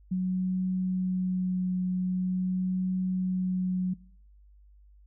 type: tone with vibrato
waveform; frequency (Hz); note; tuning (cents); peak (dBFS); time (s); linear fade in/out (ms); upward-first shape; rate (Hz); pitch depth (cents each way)
sine; 184.2; F#3; -7; -25; 0.11-3.94; 10; triangle; 0.44; 12
effects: noise-tail reverb RT60 0.6 s tail -22 dB re dry + added 50 Hz sine -53 dBFS peak until 5.06 s